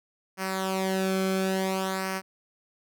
sawtooth tone with flanger, 190 Hz, F#3, 46 cents sharp, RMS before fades -28 dBFS, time 0.37-2.22 s, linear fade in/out 50 ms, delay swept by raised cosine 0.27 to 1.08 ms, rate 0.57 Hz, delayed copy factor -0.7, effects none

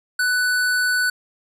square tone, 1491 Hz, F#6, 13 cents sharp, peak -18 dBFS, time 0.19-1.1 s, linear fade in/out 5 ms, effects resampled to 32000 Hz

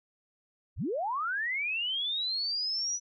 sine linear sweep, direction up, 32.17 to 5950 Hz, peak -29 dBFS, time 0.76-3 s, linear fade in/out 50 ms, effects none

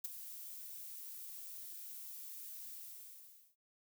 violet noise with ADSR envelope, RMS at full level -37 dBFS, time 0.04-3.56 s, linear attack 8 ms, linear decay 16 ms, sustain -12 dB, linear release 840 ms, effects none

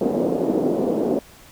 pink band-pass noise, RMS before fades -21 dBFS, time 0.01-1.19 s, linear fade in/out 2 ms, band 230 to 570 Hz, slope 24 dB/octave, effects pink hiss -47 dBFS RMS until 1.51 s

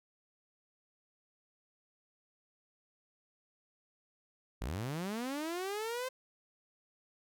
sawtooth linear sweep, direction up, 46.25 to 523.3 Hz, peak -32 dBFS, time 4.61-6.09 s, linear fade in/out 10 ms, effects none

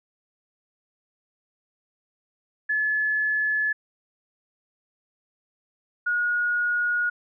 sine tone pair in turn, 1718 / 1444.7 Hz, A6 / F#6, -42 / -42 cents, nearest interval minor third, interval 300 cents, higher first, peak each -21 dBFS, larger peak neither, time 2.69-3.73 / 6.06-7.1 s, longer neither, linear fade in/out 10 ms, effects none

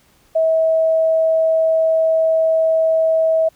sine tone, 645 Hz, E5, 38 cents flat, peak -12 dBFS, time 0.35-3.49 s, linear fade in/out 10 ms, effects pink hiss -55 dBFS RMS until 3.55 s

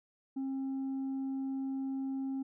sine tone with tanh clipping, 268.3 Hz, C4, 44 cents sharp, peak -34 dBFS, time 0.36-2.43 s, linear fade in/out 10 ms, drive 2 dB, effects none

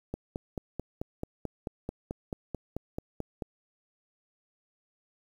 click train, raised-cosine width 2 ms, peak -20 dBFS, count 16, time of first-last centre 0.14-3.422 s, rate 4.57 Hz, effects 9-bit

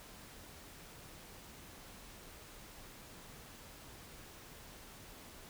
silence, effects pink hiss -54 dBFS RMS until 5.49 s

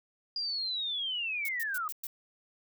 sine linear sweep, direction down, 4866 to 1204 Hz, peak -31 dBFS, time 0.36-1.88 s, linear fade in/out 2 ms
violet noise bursts, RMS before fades -38 dBFS, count 5, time 1.45-2.07 s, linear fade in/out 2 ms, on 36 ms, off 110 ms
effects none

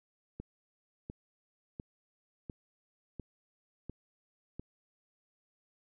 click train, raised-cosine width 3 ms, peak -28 dBFS, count 7, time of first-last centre 0.4-4.596 s, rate 1.43 Hz, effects none

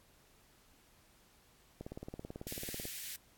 click train, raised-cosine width 2 ms, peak -30 dBFS, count 20, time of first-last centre 1.81-2.854 s, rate 18.2 Hz
white high-pass noise, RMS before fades -44 dBFS, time 2.47-3.16 s, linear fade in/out 2 ms, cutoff 1600 Hz, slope 48 dB/octave
effects pink hiss -66 dBFS RMS until 3.37 s + AAC 64 kbps

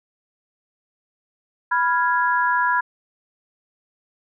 sine chord, F diminished, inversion second, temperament equal, 987.8 / 1396.9 / 1661.2 Hz, Cb6 / F6 / Ab6, 0 / 0 / 0 cents, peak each -19 / -24 / -22 dBFS, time 1.71-2.81 s, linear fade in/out 10 ms, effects none

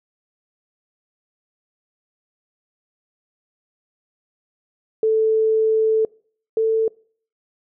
sine tone pair in turn, 440 / 444.6 Hz, A4 / A4, 0 / +18 cents, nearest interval unison, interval 18 cents, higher second, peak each -14 / -15 dBFS, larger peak first, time 5.03-6.05 / 6.57-6.88 s, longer first, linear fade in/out 2 ms, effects noise-tail reverb RT60 0.5 s tail -25 dB re dry

